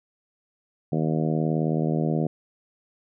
harmonic tone, 78.8 Hz, D#2, 23 cents sharp, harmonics 2 / 3 / 4 / 5 / 6 / 7 / 8 / 9, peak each -24 / -28 / -30 / -32 / -34 / -35 / -36 / -37 dBFS, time 0.92-2.27 s, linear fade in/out 5 ms, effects none

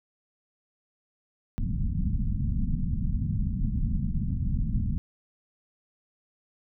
pink low-pass noise, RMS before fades -27 dBFS, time 1.58-4.98 s, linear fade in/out 0 ms, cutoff 230 Hz, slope 48 dB/octave, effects none

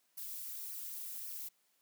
violet noise with flanger, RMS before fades -44 dBFS, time 0.17-1.49 s, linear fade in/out 10 ms, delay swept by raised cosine 0.26 to 5.76 ms, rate 1.8 Hz, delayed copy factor -0.7, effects white hiss -75 dBFS RMS until 1.81 s + high-pass 150 Hz 12 dB/octave

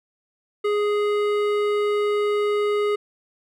triangle tone with hard clipping, 415.3 Hz, G#4, in tune, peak -21 dBFS, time 0.64-2.96 s, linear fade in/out 10 ms, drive 17 dB, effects none

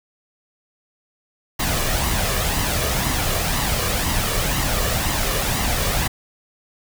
pink noise with flanger, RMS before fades -21 dBFS, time 1.59-6.08 s, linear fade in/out 10 ms, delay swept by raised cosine 1 to 1.75 ms, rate 2 Hz, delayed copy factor +0.5, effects none

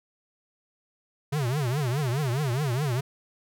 square tone with vibrato, 134.4 Hz, C3, 47 cents sharp, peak -25 dBFS, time 1.32-3.01 s, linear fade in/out 10 ms, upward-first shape triangle, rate 4.8 Hz, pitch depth 280 cents each way, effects none

